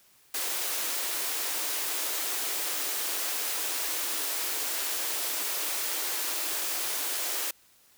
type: high-pass noise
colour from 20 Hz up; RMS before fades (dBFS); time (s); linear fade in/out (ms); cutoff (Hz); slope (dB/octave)
white; -31; 0.34-7.51; 5; 280; 96
effects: white hiss -61 dBFS RMS until 7.97 s